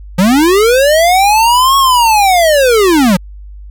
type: linear two-way sweep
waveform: square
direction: up then down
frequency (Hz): 170.5 to 1108.7 to 170.5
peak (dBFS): -6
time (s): 0.18-3.17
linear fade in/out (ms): 10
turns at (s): 1.77
effects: added 50 Hz sine -27 dBFS peak until 3.7 s + MP3 96 kbps